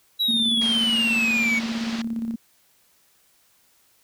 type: exponential sweep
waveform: triangle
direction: down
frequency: 3925 to 2217 Hz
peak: -18 dBFS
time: 0.19-1.6 s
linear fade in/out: 20 ms
type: tone with tremolo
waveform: sine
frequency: 228.3 Hz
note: A#3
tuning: 36 cents flat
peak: -23 dBFS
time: 0.28-2.36 s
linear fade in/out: 10 ms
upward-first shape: square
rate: 17 Hz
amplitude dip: 45%
type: band-pass noise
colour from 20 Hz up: white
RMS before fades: -35 dBFS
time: 0.61-2.02 s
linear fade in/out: 5 ms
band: 320 to 4800 Hz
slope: 24 dB/octave
effects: white hiss -61 dBFS RMS until 4.03 s